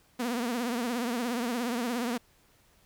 sawtooth tone with vibrato, 240 Hz, B3, 49 cents flat, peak -25 dBFS, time 0.19-2.18 s, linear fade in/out 10 ms, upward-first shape triangle, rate 17 Hz, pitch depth 120 cents each way, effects pink hiss -64 dBFS RMS until 2.85 s

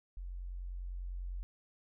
sine tone with level ramp, 45 Hz, F#1, 47 cents flat, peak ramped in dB -40 to -37 dBFS, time 0.17-1.43 s, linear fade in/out 0 ms, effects none

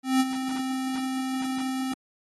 square tone with ADSR envelope, 261.6 Hz, C4, in tune, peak -18 dBFS, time 0.03-1.94 s, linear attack 170 ms, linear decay 42 ms, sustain -10 dB, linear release 5 ms, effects AAC 32 kbps

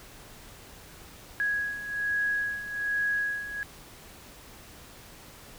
sine beating tone pair, 1661.2 / 1662.4 Hz, G#6 / G#6, 0 / +1 cents, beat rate 1.2 Hz, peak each -33 / -28 dBFS, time 1.4-3.63 s, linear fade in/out 0 ms, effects pink hiss -49 dBFS RMS until 5.58 s

